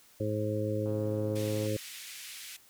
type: harmonic tone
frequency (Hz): 106.3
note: G#2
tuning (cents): +41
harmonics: 1 / 2 / 3 / 4 / 5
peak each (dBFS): -33 / -39 / -36 / -37 / -34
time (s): 0.2-1.77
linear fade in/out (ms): 5
type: click train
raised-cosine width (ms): 1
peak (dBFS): -36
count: 111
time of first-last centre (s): 0.86-1.663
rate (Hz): 137
type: band-pass noise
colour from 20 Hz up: pink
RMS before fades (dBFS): -45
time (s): 1.35-2.57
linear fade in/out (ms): 10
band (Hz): 2000 to 15000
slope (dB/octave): 24
effects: white hiss -60 dBFS RMS until 2.69 s